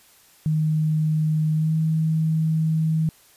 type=tone with pitch glide; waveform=sine; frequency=155.56 to 158.92 Hz; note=D#3 to D#3; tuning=0 to +37 cents; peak=-18 dBFS; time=0.46-3.09 s; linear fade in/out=0 ms; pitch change=+37 cents; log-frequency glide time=1.54-1.74 s; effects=white hiss -54 dBFS RMS until 3.36 s + resampled to 32000 Hz